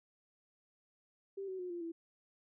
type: tone with pitch steps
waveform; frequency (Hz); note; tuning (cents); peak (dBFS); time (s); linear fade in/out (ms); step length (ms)
sine; 392 / 376.2 / 361.1 / 346.6 / 332.7; G4 / F#4 / F#4 / F4 / E4; 0 / +29 / -42 / -13 / +16; -39; 1.37-1.92; 10; 110
effects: none